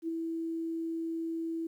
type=tone with ADSR envelope; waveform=sine; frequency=328.6 Hz; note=E4; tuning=5 cents flat; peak=-29 dBFS; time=0.02-1.67 s; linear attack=62 ms; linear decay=10 ms; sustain=-3 dB; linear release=5 ms; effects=11-bit